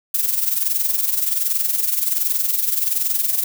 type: noise with amplitude modulation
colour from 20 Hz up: violet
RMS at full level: -17 dBFS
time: 0.14-3.44 s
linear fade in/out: 5 ms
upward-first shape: sine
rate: 21.3 Hz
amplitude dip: 65%
effects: none